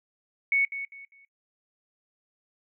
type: tone with echo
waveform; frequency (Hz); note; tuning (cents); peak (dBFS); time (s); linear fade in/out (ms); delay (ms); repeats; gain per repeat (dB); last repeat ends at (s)
sine; 2217; C#7; 0; -20; 0.52-0.65; 2; 200; 3; -11; 1.25
effects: noise-tail reverb RT60 0.1 s tail -20 dB re dry